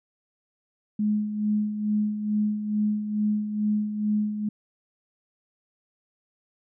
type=tone with tremolo; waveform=sine; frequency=210.7 Hz; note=G#3; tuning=25 cents sharp; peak=-20 dBFS; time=0.99-4.49 s; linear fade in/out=5 ms; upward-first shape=sine; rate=2.3 Hz; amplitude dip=60%; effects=none